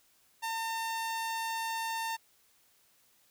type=tone; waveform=sawtooth; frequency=905 Hz; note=A5; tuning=48 cents sharp; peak=-29 dBFS; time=0.42-2.17 s; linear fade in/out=20 ms; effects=white hiss -67 dBFS RMS until 3.3 s